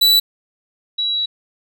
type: tone pair in turn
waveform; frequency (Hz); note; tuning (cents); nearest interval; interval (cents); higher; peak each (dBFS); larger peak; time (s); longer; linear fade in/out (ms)
45% pulse / sine; 3951 / 3899; B7 / B7; 0 / -23; unison; 23; first; -10 / -17; first; 0.01-0.2 / 0.98-1.26; second; 10
effects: none